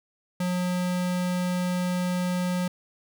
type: tone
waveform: square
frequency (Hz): 180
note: F#3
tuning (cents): -47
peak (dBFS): -25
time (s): 0.4-2.68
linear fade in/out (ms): 5
effects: none